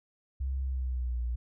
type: tone with pitch glide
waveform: sine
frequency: 66.4 to 59.84 Hz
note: C2 to A#1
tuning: +26 to +46 cents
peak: -29 dBFS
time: 0.4-1.36 s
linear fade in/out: 10 ms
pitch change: -180 cents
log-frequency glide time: 0.62-1.21 s
effects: none